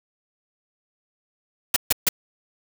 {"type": "noise bursts", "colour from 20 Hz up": "white", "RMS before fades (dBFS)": -17, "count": 3, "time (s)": [1.74, 2.089], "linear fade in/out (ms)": 5, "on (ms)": 23, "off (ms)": 140, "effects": []}